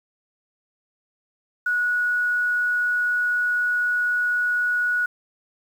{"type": "tone with quantisation", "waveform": "sine", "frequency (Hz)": 1462, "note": "F#6", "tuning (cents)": -21, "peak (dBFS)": -19, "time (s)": [1.66, 5.06], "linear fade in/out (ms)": 5, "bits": 8, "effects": []}